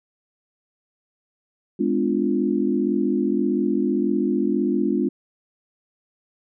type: chord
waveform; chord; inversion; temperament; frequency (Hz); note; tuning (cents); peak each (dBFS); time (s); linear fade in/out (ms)
sine; G# diminished seventh; none; equal with one note detuned; 207.7 / 252 / 293.7 / 349.2; G#3 / B3 / D4 / F4; 0 / +35 / 0 / 0; -24; 1.79-5.09; 10
effects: none